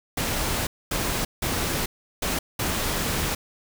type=noise bursts at uneven times; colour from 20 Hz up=pink; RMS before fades=-26 dBFS; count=5; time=0.17-0.67 / 0.91-1.25 / 1.42-1.86 / 2.22-2.39 / 2.59-3.35 s; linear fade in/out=5 ms; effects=none